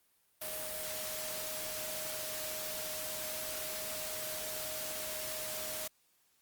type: tone in noise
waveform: sine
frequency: 622.3 Hz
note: D#5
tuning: in tune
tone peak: -45 dBFS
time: 0.41-5.88 s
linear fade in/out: 10 ms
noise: white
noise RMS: -40 dBFS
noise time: 0.41-5.88 s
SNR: -8 dB
effects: white hiss -72 dBFS RMS until 6.41 s + Opus 32 kbps